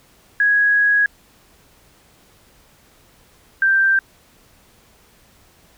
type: tone pair in turn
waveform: sine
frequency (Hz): 1661.2 / 1571.8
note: G#6 / G6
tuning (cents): 0 / +4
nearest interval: minor second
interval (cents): 96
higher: first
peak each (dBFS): -12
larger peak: neither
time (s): 0.4-1.06 / 3.62-3.99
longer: first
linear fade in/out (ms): 2
effects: pink hiss -53 dBFS RMS until 5.77 s